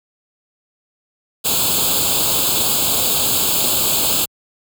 white noise with comb filter, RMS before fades -17 dBFS, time 1.44-4.26 s, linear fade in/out 20 ms, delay 0.26 ms, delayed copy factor +1, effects high-pass 60 Hz 12 dB/octave

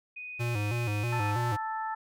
sine tone, 2489 Hz, D#7, in tune, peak -38 dBFS, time 0.16-1.32 s, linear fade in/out 10 ms
square tone with vibrato, 111.4 Hz, A2, 22 cents sharp, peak -29 dBFS, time 0.39-1.57 s, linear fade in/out 20 ms, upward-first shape square, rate 3.1 Hz, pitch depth 120 cents each way
harmonic tone, 440 Hz, A4, in tune, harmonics 2 / 3 / 4, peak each -32 / -38 / -41 dBFS, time 1.12-1.95 s, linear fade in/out 10 ms
effects none

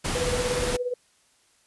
pink noise, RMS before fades -28 dBFS, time 0.04-0.77 s, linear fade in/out 10 ms
sine tone with tremolo, 493.9 Hz, B4, in tune, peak -23 dBFS, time 0.15-0.94 s, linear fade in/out 5 ms, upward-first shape sine, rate 17 Hz, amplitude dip 70%
effects white hiss -63 dBFS RMS until 1.66 s + resampled to 24000 Hz

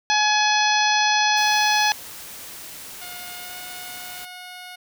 harmonic tone, 845 Hz, G#5, 30 cents sharp, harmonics 1 / 2 / 3 / 4 / 5 / 6 / 7, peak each -20 / -23 / -25 / -26 / -27 / -28 / -28 dBFS, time 0.1-1.92 s, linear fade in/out 0 ms
white noise, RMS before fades -38 dBFS, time 1.36-4.26 s, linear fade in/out 20 ms
10% pulse tone with pitch glide, 717 to 725.8 Hz, F5 to F#5, +45 to -34 cents, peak -28 dBFS, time 3.01-4.76 s, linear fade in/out 10 ms, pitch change +21 cents, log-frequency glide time 3.37-3.55 s
effects none

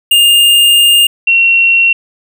square / sine tone pair in turn, 2819 / 2731 Hz, F7 / F7, +16 / -39 cents, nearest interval minor second, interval 55 cents, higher first, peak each -5 dBFS, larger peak neither, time 0.11-1.07 / 1.27-1.93 s, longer first, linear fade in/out 5 ms, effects none

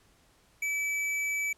triangle tone with hard clipping, 2301 Hz, D7, 36 cents flat, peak -30 dBFS, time 0.62-1.53 s, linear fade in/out 5 ms, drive 16 dB, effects pink hiss -64 dBFS RMS until 1.57 s + low-pass 12000 Hz 12 dB/octave

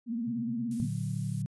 sine tone with vibrato, 233.1 Hz, A#3, in tune, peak -30 dBFS, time 0.06-0.89 s, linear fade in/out 50 ms, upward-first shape sine, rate 17 Hz, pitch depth 86 cents each way
sine tone with tremolo, 130.81 Hz, C3, in tune, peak -37 dBFS, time 0.26-0.88 s, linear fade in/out 20 ms, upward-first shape sine, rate 9.2 Hz, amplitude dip 85%
violet noise, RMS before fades -46 dBFS, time 0.71-1.42 s, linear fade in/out 2 ms
sine chord, Bb augmented, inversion none, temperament equal with one note detuned, 114.27 / 146.83 / 185 Hz, Bb2 / D3 / F#3, -34 / 0 / 0 cents, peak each -34 / -34 / -36 dBFS, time 0.8-1.46 s, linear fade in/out 0 ms
effects resampled to 24000 Hz

